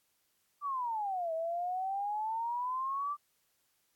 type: exponential two-way sweep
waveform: sine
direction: down then up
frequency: 1183 to 641 to 1183 Hz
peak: -32 dBFS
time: 0.61-3.17 s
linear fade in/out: 50 ms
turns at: 1.33 s
effects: white hiss -75 dBFS RMS until 3.95 s + AAC 64 kbps